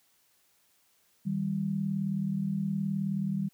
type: tone pair together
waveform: sine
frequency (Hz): 157.4 / 196.45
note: D#3 / G3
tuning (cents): +20 / +4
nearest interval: major third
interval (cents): 384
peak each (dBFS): -33 / -29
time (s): 1.25-3.49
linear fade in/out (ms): 20
effects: white hiss -68 dBFS RMS until 3.53 s + high-pass 60 Hz 12 dB/octave